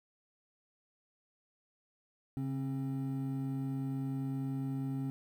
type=tone pair together; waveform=triangle; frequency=137.22 / 267.4 Hz; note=C#3 / C4; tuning=-17 / +38 cents; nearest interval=octave; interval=1155 cents; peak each=-34 / -35 dBFS; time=2.37-5.1 s; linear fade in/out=0 ms; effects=11-bit